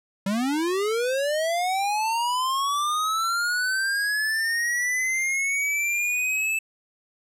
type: linear sweep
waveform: square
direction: up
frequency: 188.2 to 2637 Hz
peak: -23 dBFS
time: 0.26-6.59 s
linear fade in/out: 5 ms
effects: low-pass 12000 Hz 12 dB/octave